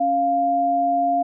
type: tone pair together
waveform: sine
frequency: 277.2 / 698.5 Hz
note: C#4 / F5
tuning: 0 / 0 cents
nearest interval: octave + major third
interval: 1600 cents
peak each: -26 / -17 dBFS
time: 0-1.23 s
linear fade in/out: 10 ms
effects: none